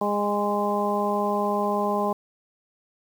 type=harmonic tone with a mistuned harmonic; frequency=205.1 Hz; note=G#3; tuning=21 cents flat; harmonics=1 / 2 / 3 / 4 / 5; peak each=-28 / -28 / -28 / -28 / -28 dBFS; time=0.01-2.13 s; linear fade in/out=5 ms; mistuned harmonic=5; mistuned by=+18 cents; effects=8-bit